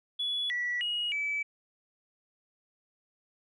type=tone with pitch steps; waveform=sine; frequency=3406 / 1948 / 2891 / 2302 Hz; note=G#7 / B6 / F#7 / D7; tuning=+43 / -24 / -41 / -35 cents; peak=-28 dBFS; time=0.19-1.43 s; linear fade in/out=10 ms; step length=310 ms; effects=tanh soft clip ceiling -24 dBFS